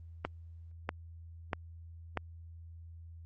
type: click train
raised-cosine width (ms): 0.5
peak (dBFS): -17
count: 4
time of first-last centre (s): 0.25-2.173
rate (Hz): 1.56
effects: added 83 Hz sine -47 dBFS peak until 3.25 s + Opus 24 kbps